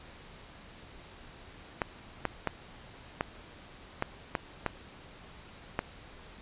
clicks, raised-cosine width 0.5 ms, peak -13 dBFS, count 8, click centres 1.818 / 2.253 / 2.473 / 3.209 / 4.024 / 4.352 / 4.663 / 5.791 s, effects pink hiss -51 dBFS RMS until 6.41 s + resampled to 8000 Hz

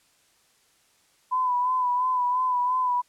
sine tone with vibrato, 1000 Hz, B5, 21 cents sharp, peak -21 dBFS, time 1.31-3.02 s, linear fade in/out 20 ms, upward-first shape sine, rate 2.9 Hz, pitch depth 38 cents each way, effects white hiss -63 dBFS RMS until 3.08 s + low-pass 10000 Hz 12 dB/octave

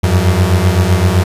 35% pulse beating tone pair, 87.31 / 95.11 Hz, F2 / F#2, 0 / +48 cents, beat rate 7.8 Hz, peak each -10 dBFS, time 0.03-1.24 s, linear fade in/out 10 ms, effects resampled to 32000 Hz

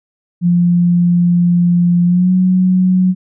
sine tone with pitch glide, 174.61 to 184.35 Hz, F3 to F#3, 0 to -6 cents, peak -8 dBFS, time 0.41-3.15 s, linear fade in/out 50 ms, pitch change +94 cents, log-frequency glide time 2.05-2.32 s, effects none

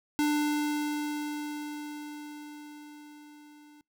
square tone with level ramp, 297.1 Hz, D4, 20 cents sharp, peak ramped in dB -24 to -53 dBFS, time 0.19-3.81 s, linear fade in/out 0 ms, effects noise-tail reverb RT60 0.2 s tail -26 dB re dry

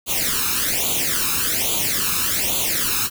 white noise with flanger, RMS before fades -21 dBFS, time 0.06-3.1 s, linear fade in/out 50 ms, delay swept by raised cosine 0.28 to 0.78 ms, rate 1.2 Hz, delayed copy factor +0.8, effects none

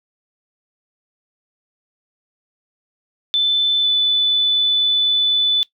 sine tone pair in turn, 3520 / 3492 Hz, A7 / A7, 0 / -14 cents, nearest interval unison, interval 14 cents, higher first, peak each -13 dBFS, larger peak neither, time 3.34-3.84 / 3.84-5.63 s, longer second, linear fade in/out 0 ms, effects noise-tail reverb RT60 0.1 s tail -19 dB re dry

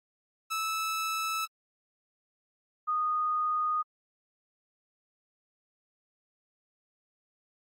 sawtooth / sine tone pair in turn, 1309 / 1235.5 Hz, E6 / D#6, -13 / -13 cents, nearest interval minor second, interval 100 cents, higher first, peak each -26 dBFS, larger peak neither, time 0.5-1.46 / 2.87-3.83 s, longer neither, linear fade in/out 20 ms, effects AAC 48 kbps

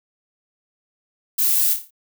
violet noise with echo, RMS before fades -19 dBFS, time 1.38-1.74 s, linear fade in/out 10 ms, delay 28 ms, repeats 6, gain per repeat -6 dB, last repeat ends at 1.908 s, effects none

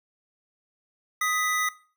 square tone pair together, 1248.3 / 1980 Hz, D#6 / B6, +5 / +4 cents, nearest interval minor sixth, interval 799 cents, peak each -27 dBFS, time 1.21-1.69 s, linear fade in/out 5 ms, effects noise-tail reverb RT60 0.4 s tail -18 dB re dry

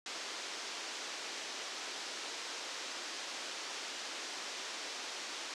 white band-pass noise, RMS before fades -43 dBFS, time 0.06-5.54 s, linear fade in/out 2 ms, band 280 to 6300 Hz, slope 24 dB/octave, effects low-pass 10000 Hz 12 dB/octave

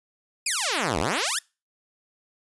5% pulse exponential two-way sweep, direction down then up, 2637 to 69.5 to 1897 Hz, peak -12 dBFS, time 0.46-1.39 s, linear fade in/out 5 ms, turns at 0.99 s, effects noise-tail reverb RT60 0.3 s tail -26 dB re dry + resampled to 24000 Hz

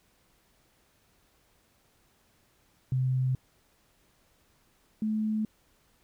sine tone pair in turn, 129.3 / 216.1 Hz, C3 / A3, -20 / -31 cents, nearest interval major sixth, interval 889 cents, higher second, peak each -24 / -26 dBFS, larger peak first, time 2.92-3.35 / 5.02-5.45 s, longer neither, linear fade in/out 2 ms, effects pink hiss -67 dBFS RMS until 6.03 s

